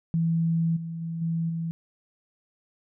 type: tone with level steps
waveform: sine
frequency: 165.2 Hz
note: E3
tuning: 4 cents sharp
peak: -21 / -31 / -29 / -24 / -27 dBFS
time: 0.14-1.71 s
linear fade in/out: 0 ms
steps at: 0.76 / 1.01 / 1.21 / 1.49 s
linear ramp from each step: 10 ms
effects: none